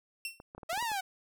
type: tone with exponential decay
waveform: sawtooth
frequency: 2711 Hz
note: E7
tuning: 48 cents sharp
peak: -29 dBFS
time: 0.25-0.42 s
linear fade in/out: 1 ms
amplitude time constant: 36 ms
type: clicks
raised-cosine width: 1 ms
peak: -32 dBFS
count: 8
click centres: 0.401 / 0.549 / 0.58 / 0.632 / 0.73 / 0.776 / 0.826 / 0.917 s
type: exponential two-way sweep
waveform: sawtooth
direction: up then down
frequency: 624 to 981 to 741 Hz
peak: -28 dBFS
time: 0.69-1.01 s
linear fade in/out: 10 ms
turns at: 0.82 s
effects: none